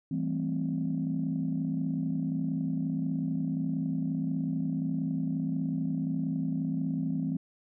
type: chord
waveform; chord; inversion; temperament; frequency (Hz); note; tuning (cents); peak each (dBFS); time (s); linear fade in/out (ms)
sine; A minor seventh; second; equal; 164.81 / 196 / 220 / 261.6; E3 / G3 / A3 / C4; 0 / 0 / 0 / 0; -31 / -36 / -37 / -31; 0.11-7.37; 5
effects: tanh soft clip ceiling -20 dBFS